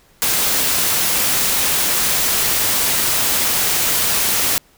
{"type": "noise", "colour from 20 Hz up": "white", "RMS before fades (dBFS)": -17, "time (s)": [0.22, 4.58], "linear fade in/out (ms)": 0, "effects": ["pink hiss -53 dBFS RMS until 4.77 s"]}